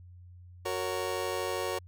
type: chord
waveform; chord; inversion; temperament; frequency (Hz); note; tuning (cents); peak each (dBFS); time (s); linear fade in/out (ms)
30% pulse; F# major; none; just; 370 / 462.5 / 555; F#4 / A#4 / C#5; 0 / -14 / +2; -33; 0.65-1.79; 10
effects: added 89 Hz sine -48 dBFS peak until 1.87 s